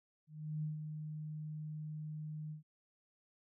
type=tone with ADSR envelope; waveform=sine; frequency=153.4 Hz; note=D#3; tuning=24 cents flat; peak=-35 dBFS; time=0.27-2.63 s; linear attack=360 ms; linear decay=140 ms; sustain=-6 dB; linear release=120 ms; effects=none